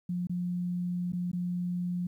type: tone with dropouts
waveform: sine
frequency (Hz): 177.4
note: F3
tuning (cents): +27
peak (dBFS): -29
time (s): 0.09-2.07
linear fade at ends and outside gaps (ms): 5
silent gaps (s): 0.271-0.295 / 1.122-1.132 / 1.316-1.331
effects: 11-bit